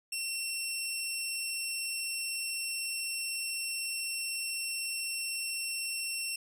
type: tone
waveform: 15% pulse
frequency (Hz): 2714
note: E7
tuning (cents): +50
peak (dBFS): -26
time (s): 0.12-6.36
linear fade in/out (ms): 5
effects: none